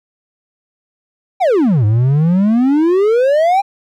triangle exponential two-way sweep, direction down then up, 813 to 102 to 813 Hz, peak -7 dBFS, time 1.4-3.62 s, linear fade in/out 20 ms, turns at 1.85 s, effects none

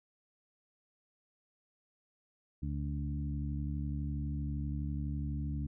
harmonic tone with a mistuned harmonic, 72.3 Hz, D2, 27 cents flat, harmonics 1 / 2 / 3 / 4, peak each -36 / -38 / -43 / -44 dBFS, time 2.62-5.67 s, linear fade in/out 10 ms, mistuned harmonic 1, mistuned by +21 cents, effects none

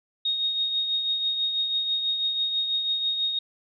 sine tone with tremolo, 3729 Hz, A#7, in tune, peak -21 dBFS, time 0.25-3.39 s, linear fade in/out 5 ms, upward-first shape triangle, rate 6.1 Hz, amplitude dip 50%, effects none

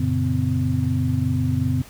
sine tone cluster, 92.2 / 117.5 / 140.3 / 254.7 Hz, F#2 / A#2 / C#3 / C4, -6 / +14 / +21 / -46 cents, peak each -24 dBFS, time 0-1.82 s, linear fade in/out 5 ms, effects pink hiss -45 dBFS RMS until 1.89 s

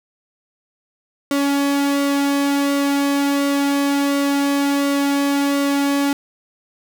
sawtooth tone with flanger, 281.5 Hz, C#4, 27 cents sharp, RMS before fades -18 dBFS, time 1.31-6.13 s, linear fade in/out 2 ms, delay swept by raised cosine 1.2 to 2.15 ms, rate 1.4 Hz, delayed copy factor -0.5, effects none

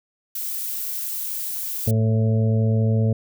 violet noise, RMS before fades -28 dBFS, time 0.35-1.91 s, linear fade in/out 5 ms
harmonic tone, 110.7 Hz, A2, 11 cents sharp, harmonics 1 / 2 / 4 / 5 / 6, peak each -17 / -24 / -29 / -32 / -37 dBFS, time 1.87-3.13 s, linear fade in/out 5 ms
effects none

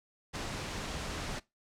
pink noise with ADSR envelope, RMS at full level -35 dBFS, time 0.33-1.4 s, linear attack 27 ms, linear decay 8 ms, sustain -3 dB, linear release 17 ms, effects noise-tail reverb RT60 0.2 s tail -20 dB re dry + low-pass 7000 Hz 12 dB/octave

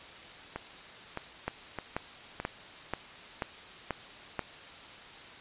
two click trains, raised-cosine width 0.5 ms, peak -16 / -20 dBFS, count 7 / 4, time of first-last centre 1.48-4.393 / 0.56-2.4 s, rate 2.06 / 1.63 Hz, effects white hiss -48 dBFS RMS until 5.4 s + resampled to 8000 Hz

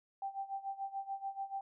sine tone with tremolo, 784 Hz, G5, in tune, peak -35 dBFS, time 0.22-1.61 s, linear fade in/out 2 ms, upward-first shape sine, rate 6.9 Hz, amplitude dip 85%, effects none

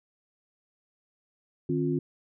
sine tone cluster, 152.7 / 267.4 / 353.8 Hz, D#3 / C4 / F4, -32 / +38 / +23 cents, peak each -29 dBFS, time 1.69-1.99 s, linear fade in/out 5 ms, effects none

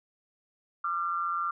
sine tone pair together, 1192 / 1367 Hz, D6 / F6, +25 / -37 cents, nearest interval major second, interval 238 cents, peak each -30 / -31 dBFS, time 0.84-1.51 s, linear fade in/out 5 ms, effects none

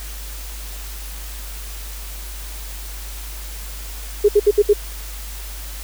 sine tone bursts, 413.2 Hz, G#4, 9 cents flat, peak -8 dBFS, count 5, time 4.24-4.735 s, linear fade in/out 10 ms, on 47 ms, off 65 ms, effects added 50 Hz sine -30 dBFS peak until 5.83 s + white hiss -36 dBFS RMS until 5.83 s

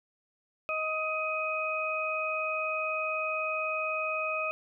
harmonic tone, 628 Hz, D#5, 16 cents sharp, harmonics 1 / 2 / 4, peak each -34 / -34 / -32 dBFS, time 0.69-4.51 s, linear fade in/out 0 ms, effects none

